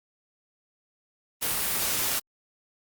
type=noise; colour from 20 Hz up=white; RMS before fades=-27 dBFS; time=1.41-2.2 s; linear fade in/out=20 ms; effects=Opus 32 kbps